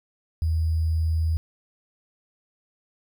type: tone with sample-and-hold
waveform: sine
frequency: 80.6 Hz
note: E2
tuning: 38 cents flat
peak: -20 dBFS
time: 0.42-1.37 s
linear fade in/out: 0 ms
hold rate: 4900 Hz
effects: none